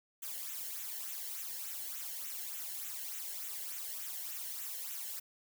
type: noise with flanger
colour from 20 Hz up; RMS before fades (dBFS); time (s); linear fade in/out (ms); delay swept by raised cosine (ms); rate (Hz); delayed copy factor
blue; -42; 0.22-5.2; 10; 0.2 to 0.85; 3.4; -0.65
effects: none